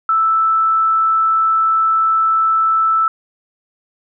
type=tone; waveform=sine; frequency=1318.5 Hz; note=E6; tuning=in tune; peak=-11 dBFS; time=0.09-3.08 s; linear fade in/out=2 ms; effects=none